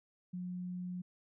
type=tone; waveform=sine; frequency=180 Hz; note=F#3; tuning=47 cents flat; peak=-38 dBFS; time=0.33-1.02 s; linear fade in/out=10 ms; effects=none